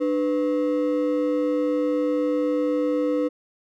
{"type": "ring-modulated tone", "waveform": "triangle", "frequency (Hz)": 398, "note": "G4", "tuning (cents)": 26, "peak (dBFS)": -15, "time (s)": [0, 3.29], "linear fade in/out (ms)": 20, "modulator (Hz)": 100, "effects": []}